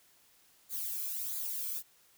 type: noise with flanger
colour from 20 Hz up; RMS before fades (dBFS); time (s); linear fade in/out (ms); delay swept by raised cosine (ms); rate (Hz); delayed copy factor
violet; -37; 0.69-1.83; 50; 0.35 to 1.09; 1.5; -0.65
effects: white hiss -65 dBFS RMS until 2.17 s